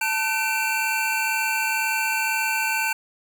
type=tone cluster; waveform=square; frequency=886 / 1522 / 2355 / 2700 Hz; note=A5 / F#6 / D7 / E7; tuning=+12 / +48 / +4 / +41 cents; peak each=-28 dBFS; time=0.01-2.93 s; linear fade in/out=5 ms; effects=none